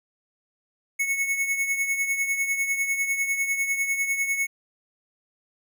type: tone with tremolo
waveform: square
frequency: 2203 Hz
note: C#7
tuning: 11 cents flat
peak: -21 dBFS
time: 0.99-4.47 s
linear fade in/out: 10 ms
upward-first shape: triangle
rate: 10 Hz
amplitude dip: 65%
effects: none